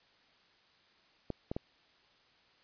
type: clicks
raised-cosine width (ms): 2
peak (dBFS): -22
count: 3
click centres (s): 1.303 / 1.515 / 1.565
effects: white hiss -66 dBFS RMS until 2.63 s + resampled to 11025 Hz